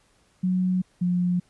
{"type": "tone pair in turn", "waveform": "sine", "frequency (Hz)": [183.8, 178.16], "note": ["F#3", "F3"], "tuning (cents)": [-11, 35], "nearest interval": "minor second", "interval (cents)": 54, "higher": "first", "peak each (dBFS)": -20, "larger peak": "neither", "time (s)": [[0.43, 0.82], [1.01, 1.4]], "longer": "neither", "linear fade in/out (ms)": 10, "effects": ["pink hiss -63 dBFS RMS until 1.49 s", "resampled to 24000 Hz"]}